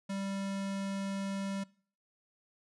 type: tone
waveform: square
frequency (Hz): 196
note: G3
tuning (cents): 0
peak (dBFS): -35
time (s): 0.09-1.64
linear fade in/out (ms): 10
effects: noise-tail reverb RT60 0.5 s tail -23 dB re dry + resampled to 24000 Hz